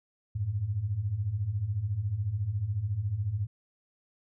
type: beating tone pair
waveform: sine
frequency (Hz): 92.5 / 106.5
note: F#2 / G#2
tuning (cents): 0 / +44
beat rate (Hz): 14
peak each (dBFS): -34 / -29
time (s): 0.35-3.47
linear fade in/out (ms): 10
effects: none